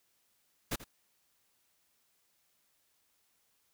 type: noise with echo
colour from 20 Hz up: pink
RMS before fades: -34 dBFS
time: 0.71-0.76 s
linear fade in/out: 10 ms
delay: 84 ms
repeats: 1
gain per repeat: -15 dB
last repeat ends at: 0.844 s
effects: white hiss -74 dBFS RMS until 3.73 s